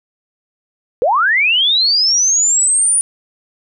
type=linear sweep; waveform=sine; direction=up; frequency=440 to 9640 Hz; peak=-10 dBFS; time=1.02-3.01 s; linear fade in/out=0 ms; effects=none